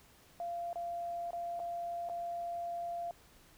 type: tone with dropouts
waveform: sine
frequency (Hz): 690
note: F5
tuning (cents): -21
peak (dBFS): -36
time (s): 0.4-3.11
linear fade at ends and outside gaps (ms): 1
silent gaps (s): 0.73-0.757 / 1.307-1.331 / 1.594-1.6 / 2.089-2.097
effects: pink hiss -62 dBFS RMS until 3.57 s